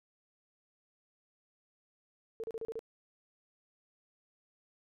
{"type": "tone bursts", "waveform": "sine", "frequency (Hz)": 450.1, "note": "A4", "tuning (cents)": 39, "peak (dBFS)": -36, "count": 6, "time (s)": [2.4, 2.792], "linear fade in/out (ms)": 0, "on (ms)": 37, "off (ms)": 34, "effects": []}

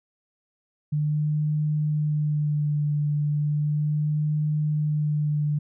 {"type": "tone with vibrato", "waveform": "sine", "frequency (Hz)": 149.6, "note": "D3", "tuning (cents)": 32, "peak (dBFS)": -21, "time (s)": [0.92, 5.59], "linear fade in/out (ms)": 10, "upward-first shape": "sine", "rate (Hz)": 0.35, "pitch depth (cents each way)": 22, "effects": []}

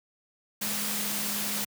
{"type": "tone in noise", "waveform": "sine", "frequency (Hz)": 207.1, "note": "G#3", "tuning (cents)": -5, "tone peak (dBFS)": -38, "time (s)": [0.61, 1.65], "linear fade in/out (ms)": 10, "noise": "white", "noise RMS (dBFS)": -31, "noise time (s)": [0.61, 1.65], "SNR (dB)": -10, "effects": ["high-pass 100 Hz 12 dB/octave"]}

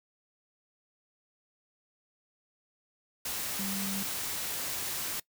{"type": "tone in noise", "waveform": "sine", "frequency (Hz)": 196, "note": "G3", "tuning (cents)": 0, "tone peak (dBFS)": -35, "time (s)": [3.59, 4.03], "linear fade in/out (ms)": 5, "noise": "white", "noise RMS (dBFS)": -35, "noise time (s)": [3.25, 5.2], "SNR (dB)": -3, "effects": ["noise-tail reverb RT60 0.1 s tail -21 dB re dry"]}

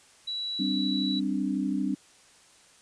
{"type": "tone", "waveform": "sine", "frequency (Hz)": 3926, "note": "B7", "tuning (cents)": -11, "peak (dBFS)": -30, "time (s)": [0.27, 1.2], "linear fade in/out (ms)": 10}
{"type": "chord", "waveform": "sine", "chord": "G suspended fourth", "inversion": "none", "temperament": "just", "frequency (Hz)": [196, 261.3, 294], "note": ["G3", "C4", "D4"], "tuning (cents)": [0, -2, 2], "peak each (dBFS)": -30, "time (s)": [0.59, 1.95], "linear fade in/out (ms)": 10}
{"effects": ["white hiss -57 dBFS RMS until 2.81 s", "resampled to 22050 Hz"]}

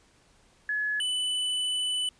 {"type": "tone pair in turn", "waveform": ["sine", "square"], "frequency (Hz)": [1700, 2991], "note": ["G#6", "F#7"], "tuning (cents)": [40, 18], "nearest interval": "minor seventh", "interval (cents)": 978, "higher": "second", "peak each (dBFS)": [-26, -27], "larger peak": "first", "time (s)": [[0.69, 1], [1, 2.09]], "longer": "second", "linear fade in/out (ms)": 2, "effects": ["pink hiss -62 dBFS RMS until 2.19 s", "resampled to 22050 Hz"]}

